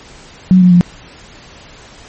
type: tone with pitch steps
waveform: sine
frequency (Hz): 185 / 180.46 / 176.03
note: F#3 / F#3 / F3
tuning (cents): 0 / -43 / +14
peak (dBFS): -3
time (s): 0.51-0.81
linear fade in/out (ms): 0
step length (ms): 100
effects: pink hiss -38 dBFS RMS until 2.08 s + MP3 32 kbps